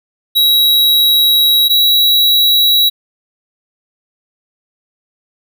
square tone pair in turn, 3863 / 3885 Hz, B7 / B7, -39 / -29 cents, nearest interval unison, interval 10 cents, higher second, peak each -8 dBFS, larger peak neither, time 0.35-1.69 / 1.69-2.9 s, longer first, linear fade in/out 20 ms, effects none

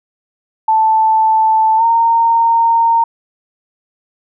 sine tone with pitch glide, 880 to 920.6 Hz, A5 to A#5, 0 to -22 cents, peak -8 dBFS, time 0.68-3.04 s, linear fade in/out 5 ms, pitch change +78 cents, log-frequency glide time 1.77-1.83 s, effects none

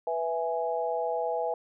sine chord, E major, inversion second, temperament equal, 493.9 / 659.3 / 830.6 Hz, B4 / E5 / G#5, 0 / 0 / 0 cents, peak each -31 / -31 / -32 dBFS, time 0.07-1.54 s, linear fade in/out 2 ms, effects none

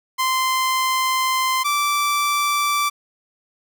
sawtooth tone pair in turn, 1039 / 1166.2 Hz, C6 / D6, -12 / -13 cents, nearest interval major second, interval 199 cents, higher second, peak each -14 / -14 dBFS, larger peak neither, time 0.18-1.64 / 1.64-2.9 s, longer first, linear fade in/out 20 ms, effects none

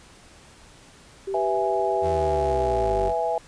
sine tone, 390 Hz, G4, 9 cents flat, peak -26 dBFS, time 1.27-3.09 s, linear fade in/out 10 ms
sine chord, E major, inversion second, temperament equal, 493.9 / 659.3 / 830.6 Hz, B4 / E5 / G#5, 0 / 0 / 0 cents, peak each -28 / -25 / -26 dBFS, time 1.34-3.38 s, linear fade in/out 2 ms
35% pulse linear sweep, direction down, 87.31 to 43.65 Hz, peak -27 dBFS, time 2.01-3.14 s, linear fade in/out 50 ms
effects pink hiss -50 dBFS RMS until 3.47 s + resampled to 22050 Hz

